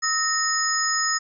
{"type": "tone cluster", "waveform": "sine", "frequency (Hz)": [1280, 1848, 5120, 6730], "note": ["D#6", "A#6", "D#8", "G#8"], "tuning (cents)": [49, -16, 49, 22], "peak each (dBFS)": -26, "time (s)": [0.02, 1.19], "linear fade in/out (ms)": 20, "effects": []}